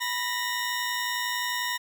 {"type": "tone pair together", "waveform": "20% pulse", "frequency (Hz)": [981, 1850.8], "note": ["B5", "A#6"], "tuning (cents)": [-12, -13], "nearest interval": "major seventh", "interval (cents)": 1099, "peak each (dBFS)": -25, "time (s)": [0, 1.78], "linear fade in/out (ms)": 20, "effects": ["10-bit"]}